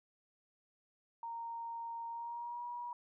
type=tone with pitch glide; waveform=sine; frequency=927 to 962.5 Hz; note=A#5 to B5; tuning=-10 to -45 cents; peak=-40 dBFS; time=1.23-2.93 s; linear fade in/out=2 ms; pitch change=+65 cents; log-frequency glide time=2.09-2.64 s; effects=none